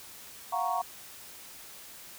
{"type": "chord", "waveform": "sine", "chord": "Gb major seventh", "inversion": "third", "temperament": "equal", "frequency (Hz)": [698.5, 740, 932.3, 1108.7], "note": ["F5", "Gb5", "Bb5", "Db6"], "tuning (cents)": [0, 0, 0, 0], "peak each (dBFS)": -33, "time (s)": [0.52, 0.82], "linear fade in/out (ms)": 10, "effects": ["white hiss -48 dBFS RMS until 2.18 s"]}